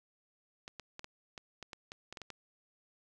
clicks, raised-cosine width 0.2 ms, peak -27 dBFS, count 12, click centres 0.679 / 0.797 / 0.994 / 1.044 / 1.378 / 1.627 / 1.732 / 1.919 / 2.126 / 2.172 / 2.217 / 2.303 s, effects none

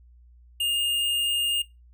square tone, 2828 Hz, F7, 21 cents sharp, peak -24 dBFS, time 0.6-1.62 s, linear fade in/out 5 ms, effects noise-tail reverb RT60 0.2 s tail -17 dB re dry + added 60 Hz sine -50 dBFS peak until 1.93 s

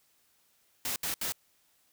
white noise bursts, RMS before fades -33 dBFS, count 3, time 0.85-1.322 s, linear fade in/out 2 ms, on 110 ms, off 71 ms, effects white hiss -69 dBFS RMS until 1.92 s

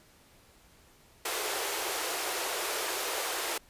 pink high-pass noise, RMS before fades -33 dBFS, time 1.25-3.58 s, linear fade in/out 5 ms, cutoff 360 Hz, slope 48 dB/octave, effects pink hiss -60 dBFS RMS until 3.69 s + resampled to 32000 Hz

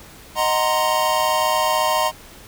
square chord, C half-diminished seventh, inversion first, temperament equal, 622.3 / 740 / 932.3 / 1046.5 Hz, Eb5 / Gb5 / Bb5 / C6, 0 / 0 / 0 / 0 cents, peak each -23 / -26 / -22 / -23 dBFS, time 0.35-2.12 s, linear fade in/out 50 ms, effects pink hiss -43 dBFS RMS until 2.47 s

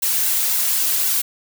blue noise with flanger, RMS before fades -19 dBFS, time 0.02-1.22 s, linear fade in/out 10 ms, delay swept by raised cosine 1.6 to 3.4 ms, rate 3.8 Hz, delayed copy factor -0.9, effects none

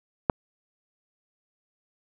click, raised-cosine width 1 ms, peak -5 dBFS, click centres 0.298 s, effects none

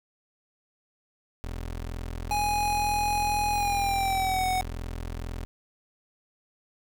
25% pulse tone, 42.1 Hz, E1, 37 cents sharp, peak -29 dBFS, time 1.44-5.45 s, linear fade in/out 0 ms
square tone with pitch glide, 830.6 to 744.3 Hz, G#5 to F#5, 0 to +10 cents, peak -25 dBFS, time 2.31-4.61 s, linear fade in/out 0 ms, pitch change -190 cents, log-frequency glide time 3.51-4.46 s
effects none

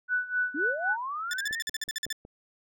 sine tone with tremolo, 1487 Hz, F#6, 8 cents sharp, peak -23 dBFS, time 0.08-0.97 s, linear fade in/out 50 ms, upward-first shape sine, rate 3.9 Hz, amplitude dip 85%
sine linear sweep, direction up, 261.6 to 1900 Hz, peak -31 dBFS, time 0.54-1.61 s, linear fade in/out 10 ms
15% pulse tone bursts, 1760 Hz, A6, in tune, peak -23 dBFS, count 12, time 1.31-2.127 s, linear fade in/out 2 ms, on 25 ms, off 47 ms
click train, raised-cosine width 2 ms, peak -33 dBFS, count 5, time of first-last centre 1.51-2.251 s, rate 5.4 Hz
effects none

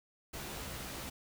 pink noise with comb filter, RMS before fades -43 dBFS, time 0.33-1.1 s, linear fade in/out 10 ms, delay 15 ms, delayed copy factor +0.6, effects none

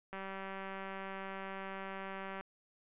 click train, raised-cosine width 0.5 ms, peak -29 dBFS, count 441, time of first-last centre 0.13-2.41 s, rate 193 Hz, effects resampled to 8000 Hz

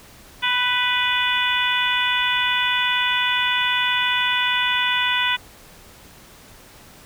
harmonic tone with a mistuned harmonic, 493.9 Hz, B4, in tune, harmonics 2 / 3 / 4 / 5 / 6 / 7, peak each -25 / -25 / -25 / -25 / -25 / -25 dBFS, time 0.42-5.37 s, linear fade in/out 20 ms, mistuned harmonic 3, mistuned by +16 cents, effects pink hiss -46 dBFS RMS until 7.05 s

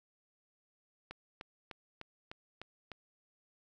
click train, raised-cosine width 0.3 ms, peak -28 dBFS, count 7, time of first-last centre 1.11-2.917 s, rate 3.32 Hz, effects none

